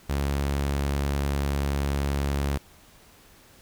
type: tone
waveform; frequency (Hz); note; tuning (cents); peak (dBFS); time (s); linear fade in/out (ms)
sawtooth; 70.3; C#2; +25; -20; 0.09-2.58; 10
effects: pink hiss -54 dBFS RMS until 3.61 s

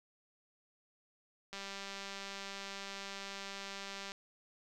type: click train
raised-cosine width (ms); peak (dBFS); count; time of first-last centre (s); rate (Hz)
0.2; -27; 511; 1.53-4.119; 197
effects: none

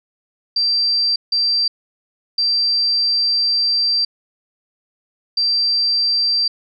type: tone bursts at uneven times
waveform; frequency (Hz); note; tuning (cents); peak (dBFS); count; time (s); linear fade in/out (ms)
sine; 4700; D8; +1; -14; 4; 0.56-1.16 / 1.32-1.68 / 2.38-4.05 / 5.37-6.48; 5
effects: none

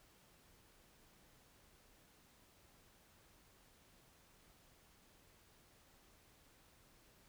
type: silence
effects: pink hiss -68 dBFS RMS until 7.28 s

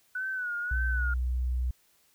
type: tone with vibrato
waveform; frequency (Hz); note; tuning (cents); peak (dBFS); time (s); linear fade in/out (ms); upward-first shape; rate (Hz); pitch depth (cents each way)
sine; 1480; F#6; 0; -30; 0.15-1.14; 5; sine; 1.8; 75
type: tone with pitch glide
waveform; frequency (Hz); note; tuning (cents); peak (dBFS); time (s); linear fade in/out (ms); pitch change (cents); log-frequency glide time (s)
sine; 61.74 to 62.28; B1 to B1; 0 to +15; -26; 0.71-1.71; 5; +15; 0.84-1.17
effects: white hiss -66 dBFS RMS until 2.14 s

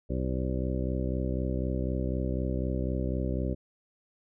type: harmonic tone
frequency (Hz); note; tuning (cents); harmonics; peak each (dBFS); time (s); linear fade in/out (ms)
64; C2; -38; 1 / 2 / 3 / 4 / 5 / 6 / 8 / 9; -31 / -34 / -36 / -37 / -38 / -39 / -40 / -41; 0.09-3.55; 20
effects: none

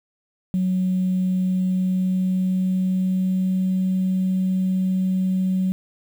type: tone with pitch glide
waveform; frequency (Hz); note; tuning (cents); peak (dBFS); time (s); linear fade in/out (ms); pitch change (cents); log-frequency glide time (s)
sine; 185 to 186.93; F#3 to F#3; 0 to +18; -17; 0.54-5.72; 0; +18; 1.26-3.82
effects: tanh soft clip ceiling -14 dBFS + 8-bit

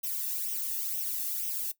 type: noise with flanger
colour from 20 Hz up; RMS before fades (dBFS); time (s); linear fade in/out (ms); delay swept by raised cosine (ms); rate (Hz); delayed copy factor
violet; -33; 0.03-1.72; 10; 0.33 to 1.15; 2.1; +0.7
effects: noise-tail reverb RT60 0.1 s tail -18 dB re dry

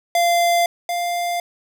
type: tone pair in turn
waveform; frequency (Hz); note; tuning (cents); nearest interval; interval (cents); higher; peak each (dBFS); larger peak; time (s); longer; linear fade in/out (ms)
square; 691 / 697.8; F5 / F5; -19 / -2; unison; 17; second; -15 / -21; first; 0.15-0.66 / 0.89-1.4; neither; 2
effects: none

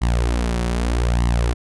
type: tone with flanger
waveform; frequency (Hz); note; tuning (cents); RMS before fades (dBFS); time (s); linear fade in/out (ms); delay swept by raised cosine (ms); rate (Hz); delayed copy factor
sawtooth; 59; A#1; +22; -19; 0.01-1.54; 20; 0.99 to 5.39; 0.81; +0.7
effects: resampled to 24000 Hz

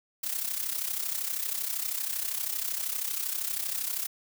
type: noise with amplitude modulation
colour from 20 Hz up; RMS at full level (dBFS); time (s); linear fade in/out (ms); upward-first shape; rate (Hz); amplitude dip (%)
blue; -29; 0.23-4.07; 10; sine; 32.7; 70
effects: none

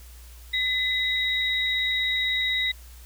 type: tone pair together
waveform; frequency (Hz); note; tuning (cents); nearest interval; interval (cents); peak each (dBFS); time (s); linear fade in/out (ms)
sine; 2019 / 3811; B6 / A#7; +38 / +38; major seventh; 1100; -25; 0.53-2.72; 10
effects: added 60 Hz sine -43 dBFS peak until 3.05 s + white hiss -52 dBFS RMS until 3.05 s

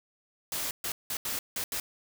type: noise bursts at uneven times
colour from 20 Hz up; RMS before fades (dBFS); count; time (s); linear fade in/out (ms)
white; -33; 6; 0.52-0.71 / 0.84-0.92 / 1.1-1.17 / 1.25-1.39 / 1.56-1.64 / 1.72-1.8; 2
effects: none

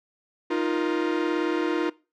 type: chord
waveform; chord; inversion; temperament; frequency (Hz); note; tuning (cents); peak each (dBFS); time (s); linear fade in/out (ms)
45% pulse; Eb suspended second; none; equal with one note detuned; 311.1 / 349.2 / 472.9; Eb4 / F4 / Bb4; 0 / 0 / +25; -27 / -26 / -31; 0.5-1.9; 10
effects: noise-tail reverb RT60 0.3 s tail -21 dB re dry + low-pass 3000 Hz 12 dB/octave

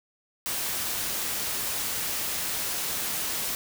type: noise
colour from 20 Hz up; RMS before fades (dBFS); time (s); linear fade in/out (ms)
white; -30; 0.46-3.55; 0
effects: none

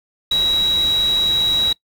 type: tone in noise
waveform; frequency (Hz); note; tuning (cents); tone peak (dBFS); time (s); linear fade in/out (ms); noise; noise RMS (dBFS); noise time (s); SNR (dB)
sine; 3864; B7; -39; -14; 0.31-1.73; 5; pink; -31; 0.31-1.73; +14
effects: noise-tail reverb RT60 0.1 s tail -21 dB re dry

